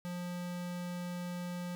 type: tone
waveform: square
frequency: 176.9 Hz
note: F3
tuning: 23 cents sharp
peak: -38 dBFS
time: 0.05-1.75 s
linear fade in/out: 0 ms
effects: none